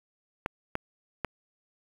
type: clicks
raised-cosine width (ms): 0.5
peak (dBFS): -14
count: 3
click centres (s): 0.461 / 0.754 / 1.247
effects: 7-bit